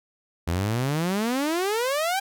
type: exponential sweep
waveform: sawtooth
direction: up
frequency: 80.4 to 803 Hz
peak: -19 dBFS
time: 0.47-2.2 s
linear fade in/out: 10 ms
effects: none